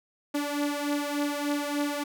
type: beating tone pair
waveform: sawtooth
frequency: 289 / 292.4 Hz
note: D4 / D4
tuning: -28 / -7 cents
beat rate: 3.4 Hz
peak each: -25 / -28 dBFS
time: 0.34-2.04 s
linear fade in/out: 10 ms
effects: none